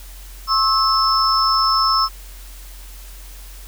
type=tone cluster; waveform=sine; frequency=1080 / 1303 / 5270 Hz; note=C#6 / E6 / E8; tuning=-45 / -20 / -1 cents; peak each=-18 dBFS; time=0.47-2.09 s; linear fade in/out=50 ms; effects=added 45 Hz sine -35 dBFS peak until 3.67 s + white hiss -43 dBFS RMS until 3.67 s